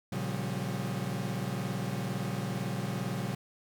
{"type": "chord", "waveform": "40% pulse", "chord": "G half-diminished seventh", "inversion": "first", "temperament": "equal with one note detuned", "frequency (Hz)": [116.54, 138.59, 178.39, 196], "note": ["Bb2", "Db3", "F3", "G3"], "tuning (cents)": [0, 0, 37, 0], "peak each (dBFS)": [-37, -36, -37, -37], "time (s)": [0.12, 3.35], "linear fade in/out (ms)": 5, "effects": []}